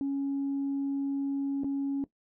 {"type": "tone with dropouts", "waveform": "sine", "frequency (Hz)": 277.2, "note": "C#4", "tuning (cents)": 0, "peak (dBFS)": -26, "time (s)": [0.01, 2.04], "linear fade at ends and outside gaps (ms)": 1, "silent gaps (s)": [1.635, 1.644], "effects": ["noise-tail reverb RT60 0.1 s tail -17 dB re dry", "tanh soft clip ceiling -25 dBFS"]}